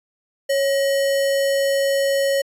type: tone with sample-and-hold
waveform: sine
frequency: 552 Hz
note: C#5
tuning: 7 cents flat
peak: -16 dBFS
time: 0.49-2.42 s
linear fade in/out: 10 ms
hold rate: 2450 Hz
effects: resampled to 32000 Hz